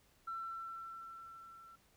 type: tone with level ramp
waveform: sine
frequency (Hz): 1344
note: E6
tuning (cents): +33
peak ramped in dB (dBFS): -38 to -55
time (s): 0.27-1.76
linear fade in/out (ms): 10
effects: tanh soft clip ceiling -34 dBFS + pink hiss -70 dBFS RMS until 1.96 s